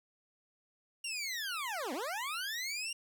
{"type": "linear two-way sweep", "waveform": "20% pulse", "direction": "down then up", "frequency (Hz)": [2831, 233.1, 2831], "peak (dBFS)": -31, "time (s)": [1.04, 2.93], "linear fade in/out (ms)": 5, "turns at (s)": 1.93, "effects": []}